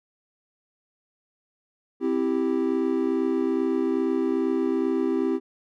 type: chord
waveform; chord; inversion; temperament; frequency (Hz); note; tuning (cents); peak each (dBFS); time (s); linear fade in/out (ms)
triangle; C major; none; equal; 261.6 / 329.6 / 392; C4 / E4 / G4; 0 / 0 / 0; -24; 2-5.4; 50
effects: none